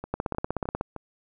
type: two click trains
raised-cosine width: 1 ms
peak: -13 / -21 dBFS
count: 12 / 4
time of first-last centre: 0.14-0.811 / 0.04-0.963 s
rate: 16.4 / 3.25 Hz
effects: none